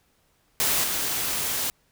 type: noise with level steps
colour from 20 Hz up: white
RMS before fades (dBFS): -23 / -27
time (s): 0.6-1.7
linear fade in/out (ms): 0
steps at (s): 0.83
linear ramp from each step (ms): 20
effects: pink hiss -66 dBFS RMS until 1.91 s